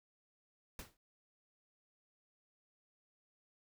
pink noise with exponential decay, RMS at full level -44 dBFS, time 0.79-0.97 s, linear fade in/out 1 ms, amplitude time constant 38 ms, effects none

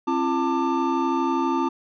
triangle tone cluster, 266.4 / 338.8 / 894 / 1187 Hz, C4 / E4 / A5 / D6, +31 / +48 / +27 / +18 cents, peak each -23 / -23 / -24 / -27 dBFS, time 0.07-1.69 s, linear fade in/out 10 ms, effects resampled to 16000 Hz

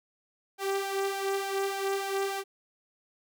sawtooth tone with flanger, 392 Hz, G4, in tune, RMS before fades -31 dBFS, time 0.58-2.44 s, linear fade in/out 50 ms, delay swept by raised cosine 1.3 to 2.7 ms, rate 3.4 Hz, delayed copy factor +0.55, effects none

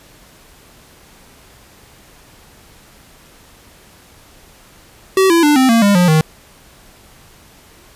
square tone with pitch steps, 381.6 / 336.1 / 296 / 260.6 / 229.5 / 202.1 / 178.02 / 156.78 Hz, G4 / E4 / D4 / C4 / A#3 / G#3 / F3 / D#3, -47 / +34 / +14 / -7 / -27 / -47 / +33 / +13 cents, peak -9 dBFS, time 5.17-6.21 s, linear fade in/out 2 ms, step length 130 ms, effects pink hiss -45 dBFS RMS until 7.95 s + resampled to 32000 Hz

